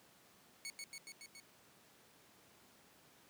15% pulse tone with echo, 2217 Hz, C#7, in tune, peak -37 dBFS, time 0.65-0.7 s, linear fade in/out 0 ms, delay 140 ms, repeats 5, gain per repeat -2 dB, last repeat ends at 1.4 s, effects pink hiss -65 dBFS RMS until 3.29 s + high-pass 150 Hz 12 dB/octave

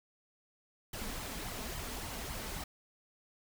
pink noise with flanger, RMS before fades -41 dBFS, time 0.93-2.64 s, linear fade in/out 5 ms, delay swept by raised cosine 0.94 to 4.64 ms, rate 3.6 Hz, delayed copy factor +0.6, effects none

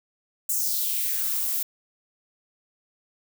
violet noise with high-pass filter sweep, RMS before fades -26 dBFS, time 0.49-1.63 s, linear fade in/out 5 ms, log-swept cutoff 7800 to 530 Hz, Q 2.6, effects none

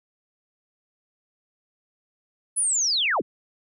sine linear sweep, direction down, 10280 to 93.4 Hz, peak -20 dBFS, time 2.56-3.22 s, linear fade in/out 20 ms, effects none

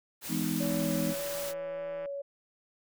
white noise, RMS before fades -39 dBFS, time 0.21-1.54 s, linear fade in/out 50 ms
sine chord, E major seventh, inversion none, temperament equal with one note detuned, 164.81 / 207.7 / 250.5 / 311.1 Hz, E3 / G#3 / B3 / D#4, 0 / 0 / +25 / 0 cents, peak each -34 dBFS, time 0.28-1.15 s, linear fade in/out 50 ms
sine tone with vibrato, 565 Hz, C#5, 33 cents sharp, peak -34 dBFS, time 0.6-2.22 s, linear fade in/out 10 ms, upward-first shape square, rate 1.7 Hz, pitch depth 12 cents each way
click train, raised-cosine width 0.5 ms, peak -33 dBFS, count 238, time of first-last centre 0.63-2.058 s, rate 166 Hz
effects none

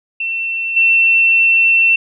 sine tone with level steps, 2696 Hz, E7, 38 cents sharp, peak -17 / -8 dBFS, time 0.2-1.96 s, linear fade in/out 5 ms, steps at 0.76 s, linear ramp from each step 10 ms, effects none

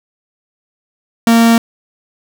45% pulse tone, 230.3 Hz, A#3, 21 cents flat, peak -6 dBFS, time 1.27-1.58 s, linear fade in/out 2 ms, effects none

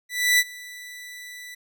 sawtooth tone with ADSR envelope, 1975.5 Hz, B6, in tune, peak -11 dBFS, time 0.09-1.55 s, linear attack 300 ms, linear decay 44 ms, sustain -23 dB, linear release 10 ms, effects none

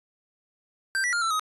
square tone with pitch steps, 1568 / 1950 / 1407 / 1335 / 1259 Hz, G6 / B6 / F6 / E6 / D#6, 0 / -23 / +12 / +22 / +20 cents, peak -24 dBFS, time 0.95-1.395 s, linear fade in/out 0 ms, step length 89 ms, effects resampled to 24000 Hz

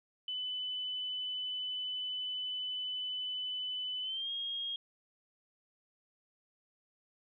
sine tone with pitch glide, 3004 to 3257 Hz, F#7 to G#7, +26 to -34 cents, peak -35 dBFS, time 0.28-4.76 s, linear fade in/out 2 ms, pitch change +140 cents, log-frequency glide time 4.02-4.3 s, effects none

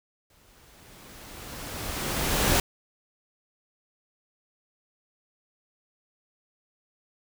pink noise with exponential growth, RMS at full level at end -21 dBFS, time 0.3-2.6 s, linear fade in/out 2 ms, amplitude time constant 500 ms, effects none

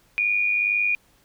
sine tone pair together, 2349 / 2451 Hz, D7 / D#7, 0 / -27 cents, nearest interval minor second, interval 73 cents, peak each -26 / -20 dBFS, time 0.18-0.95 s, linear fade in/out 0 ms, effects pink hiss -60 dBFS RMS until 1.24 s

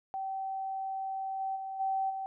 sine tone with level steps, 771 Hz, G5, 29 cents flat, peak -33 / -31 / -36 / -28 / -34 dBFS, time 0.14-2.26 s, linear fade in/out 0 ms, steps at 1.39 / 1.55 / 1.79 / 2.09 s, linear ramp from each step 20 ms, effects none

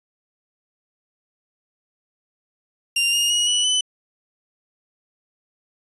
sawtooth tone with pitch steps, 2787 / 2841 / 2895 / 2951 / 3008 Hz, F7 / F7 / F#7 / F#7 / F#7, -4 / +29 / -38 / -5 / +28 cents, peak -14 dBFS, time 2.96-3.81 s, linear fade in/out 5 ms, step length 170 ms, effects resampled to 24000 Hz

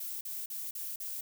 violet noise bursts, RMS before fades -39 dBFS, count 5, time 0-1.21 s, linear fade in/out 5 ms, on 210 ms, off 40 ms, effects none

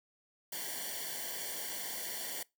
white noise with comb filter, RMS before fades -40 dBFS, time 0.52-2.43 s, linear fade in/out 5 ms, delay 0.78 ms, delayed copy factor -0.9, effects noise-tail reverb RT60 0.2 s tail -22 dB re dry

